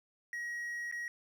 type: tone with dropouts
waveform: triangle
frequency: 1900 Hz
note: A#6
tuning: 33 cents sharp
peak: -35 dBFS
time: 0.33-1.08 s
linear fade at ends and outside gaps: 1 ms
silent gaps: 0.914-0.924 s
effects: none